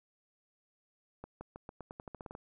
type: accelerating click train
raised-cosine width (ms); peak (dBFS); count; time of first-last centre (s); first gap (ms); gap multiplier
1; -30; 13; 1.24-2.351; 170; 0.88
effects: none